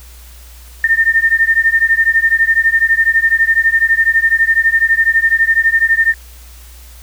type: beating tone pair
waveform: sine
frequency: 1807 / 1819 Hz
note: A6 / A#6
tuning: +46 / -43 cents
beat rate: 12 Hz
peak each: -12 dBFS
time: 0.84-6.14 s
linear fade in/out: 2 ms
effects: added 60 Hz sine -35 dBFS peak until 7.02 s + white hiss -42 dBFS RMS until 7.02 s